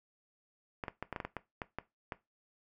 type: clicks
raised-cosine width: 0.5 ms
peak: -22 dBFS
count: 11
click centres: 0.838 / 0.882 / 1.026 / 1.127 / 1.162 / 1.202 / 1.25 / 1.367 / 1.618 / 1.786 / 2.122 s
effects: noise-tail reverb RT60 0.2 s tail -17 dB re dry